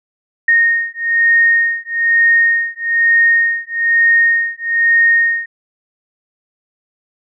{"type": "beating tone pair", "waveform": "sine", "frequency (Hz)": [1851, 1852.1], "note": ["A#6", "A#6"], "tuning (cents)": [-13, -12], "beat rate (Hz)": 1.1, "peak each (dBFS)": -13, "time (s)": [0.48, 5.46], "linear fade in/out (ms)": 5, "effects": []}